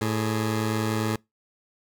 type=tone pair together; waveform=15% pulse; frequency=110 / 416.9 Hz; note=A2 / G#4; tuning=0 / +7 cents; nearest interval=octave + major seventh; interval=2307 cents; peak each=-18 / -27 dBFS; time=0.01-1.16 s; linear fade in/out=5 ms; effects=noise-tail reverb RT60 0.2 s tail -25 dB re dry